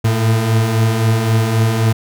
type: beating tone pair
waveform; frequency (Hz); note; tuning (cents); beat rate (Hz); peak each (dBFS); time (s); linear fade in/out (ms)
40% pulse; 108.9 / 112.7; A2 / A2; -17 / +42; 3.8; -19 / -12; 0.04-1.93; 10
effects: none